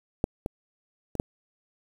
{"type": "clicks", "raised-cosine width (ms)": 2, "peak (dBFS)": [-9, -16, -21, -9], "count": 4, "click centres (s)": [0.241, 0.461, 1.153, 1.199], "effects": ["7-bit"]}